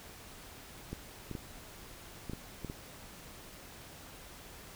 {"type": "clicks", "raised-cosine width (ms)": 3, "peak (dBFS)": -26, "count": 7, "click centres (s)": [0.93, 1.313, 1.352, 2.297, 2.334, 2.647, 2.699], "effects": ["pink hiss -51 dBFS RMS until 4.75 s"]}